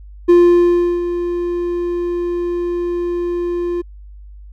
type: tone with ADSR envelope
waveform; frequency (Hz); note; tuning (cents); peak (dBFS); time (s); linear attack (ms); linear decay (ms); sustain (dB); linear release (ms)
triangle; 349.2; F4; 0; -3; 0.28-3.82; 17; 710; -12; 14
effects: added 50 Hz sine -34 dBFS peak until 4.52 s